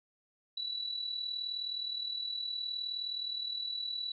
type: tone with amplitude modulation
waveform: sine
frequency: 3942 Hz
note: B7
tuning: 4 cents flat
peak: -32 dBFS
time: 0.57-4.12 s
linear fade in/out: 5 ms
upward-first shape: sine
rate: 39.3 Hz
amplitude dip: 60%
effects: none